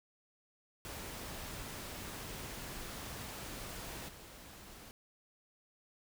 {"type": "noise with level steps", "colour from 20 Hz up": "pink", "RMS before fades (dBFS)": [-45, -53], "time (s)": [0.85, 4.91], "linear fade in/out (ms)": 0, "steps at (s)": 4.08, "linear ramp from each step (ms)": 10, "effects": []}